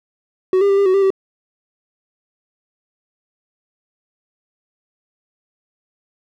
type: tone with pitch steps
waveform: triangle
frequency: 373.7 / 400.7 / 394.3 / 399.4 / 373.6 / 393.9 / 385.3 Hz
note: F#4 / G4 / G4 / G4 / F#4 / G4 / G4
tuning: +17 / +38 / +10 / +32 / +17 / +8 / -30 cents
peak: -9 dBFS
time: 0.53-1.104 s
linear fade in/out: 2 ms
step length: 82 ms
effects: none

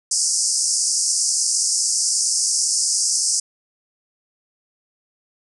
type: band-pass noise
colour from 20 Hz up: pink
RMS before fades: -20 dBFS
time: 0.11-3.4 s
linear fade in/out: 5 ms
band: 4900 to 9700 Hz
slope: 96 dB/octave
effects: none

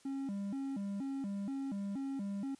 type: tone with vibrato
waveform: triangle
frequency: 233.1 Hz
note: A#3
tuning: in tune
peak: -34 dBFS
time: 0.05-2.55 s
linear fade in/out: 5 ms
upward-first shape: square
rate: 2.1 Hz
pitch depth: 270 cents each way
effects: white hiss -65 dBFS RMS until 2.59 s + resampled to 22050 Hz

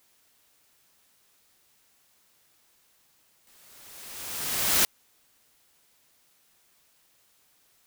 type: noise with exponential growth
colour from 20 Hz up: white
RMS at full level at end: -20 dBFS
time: 3.47-4.85 s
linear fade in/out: 1 ms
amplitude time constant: 300 ms
effects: white hiss -65 dBFS RMS until 7.86 s

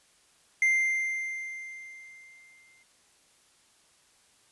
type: tone with exponential decay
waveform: triangle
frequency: 2093 Hz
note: C7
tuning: in tune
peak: -18 dBFS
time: 0.62-2.83 s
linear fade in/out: 2 ms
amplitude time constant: 480 ms
effects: white hiss -63 dBFS RMS until 4.51 s + resampled to 24000 Hz

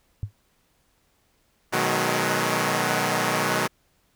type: tone with exponential decay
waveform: sine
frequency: 102.9 Hz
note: G#2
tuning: 16 cents flat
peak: -21 dBFS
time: 0.23-0.32 s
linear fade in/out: 0 ms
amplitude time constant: 19 ms
type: chord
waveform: 5% pulse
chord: G# minor seventh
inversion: first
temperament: equal with one note detuned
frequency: 123.47 / 155.56 / 185 / 211.9 Hz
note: B2 / D#3 / F#3 / G#3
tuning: 0 / 0 / 0 / +35 cents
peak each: -16 dBFS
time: 1.72-3.68 s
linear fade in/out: 20 ms
effects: pink hiss -66 dBFS RMS until 4.15 s

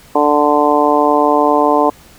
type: harmonic tone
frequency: 147.5 Hz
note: D3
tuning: 8 cents sharp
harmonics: 2 / 3 / 4 / 5 / 6 / 7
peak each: -16 / -16 / -16 / -16 / -16 / -16 dBFS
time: 0.15-1.9 s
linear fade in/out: 5 ms
effects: pink hiss -43 dBFS RMS until 2.18 s

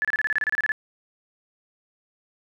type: tone bursts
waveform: sine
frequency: 1725 Hz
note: A6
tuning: 35 cents flat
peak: -20 dBFS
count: 13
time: 0.02-0.719 s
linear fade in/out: 0 ms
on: 27 ms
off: 29 ms
effects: none

